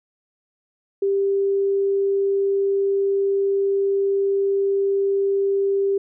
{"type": "tone", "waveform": "sine", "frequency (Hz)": 394.7, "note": "G4", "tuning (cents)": 12, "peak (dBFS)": -17, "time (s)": [1.02, 5.98], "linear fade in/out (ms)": 5, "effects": []}